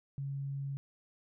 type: tone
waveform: sine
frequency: 138.59 Hz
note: C#3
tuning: in tune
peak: -35 dBFS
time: 0.18-0.77 s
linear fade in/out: 0 ms
effects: none